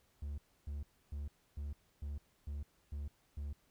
triangle tone bursts, 72.2 Hz, D2, 29 cents flat, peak -37 dBFS, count 8, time 0.22-3.53 s, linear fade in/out 5 ms, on 160 ms, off 290 ms, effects pink hiss -73 dBFS RMS until 3.7 s

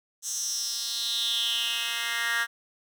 10% pulse tone with high-pass filter sweep, 233.1 Hz, A#3, in tune, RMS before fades -29 dBFS, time 0.22-2.47 s, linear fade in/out 50 ms, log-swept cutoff 6800 to 1700 Hz, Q 5.1, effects none

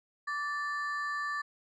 triangle ring-modulated tone, 1464 Hz, F#6, 19 cents flat, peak -27 dBFS, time 0.27-1.42 s, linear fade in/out 10 ms, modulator 300 Hz, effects resampled to 22050 Hz

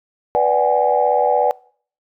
sine chord, G# half-diminished seventh, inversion first, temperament equal with one note detuned, 493.9 / 587.3 / 753.8 / 830.6 Hz, B4 / D5 / F#5 / G#5, 0 / 0 / +32 / 0 cents, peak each -18 dBFS, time 0.35-1.51 s, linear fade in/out 0 ms, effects noise-tail reverb RT60 0.5 s tail -24 dB re dry + tanh soft clip ceiling -2 dBFS

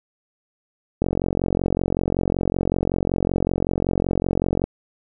click train, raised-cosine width 2 ms, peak -7 dBFS, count 165, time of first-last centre 1.02-4.64 s, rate 45.3 Hz, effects none

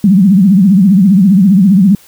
sine tone with vibrato, 192.8 Hz, G3, 28 cents flat, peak -3 dBFS, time 0.04-1.95 s, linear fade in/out 2 ms, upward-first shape triangle, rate 15 Hz, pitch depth 200 cents each way, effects white hiss -42 dBFS RMS until 2.07 s

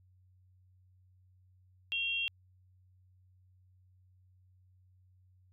sine tone pair together, 2743 / 3229 Hz, F7 / G#7, -32 / -49 cents, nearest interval minor third, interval 283 cents, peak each -33 / -35 dBFS, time 1.92-2.28 s, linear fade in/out 0 ms, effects added 92 Hz sine -62 dBFS peak until 5.52 s

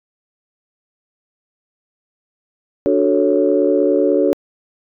sine chord, D major seventh, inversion none, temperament equal, 293.7 / 370 / 440 / 554.4 Hz, D4 / F#4 / A4 / C#5, 0 / 0 / 0 / 0 cents, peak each -17 dBFS, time 2.86-4.33 s, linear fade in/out 0 ms, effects tanh soft clip ceiling -1 dBFS

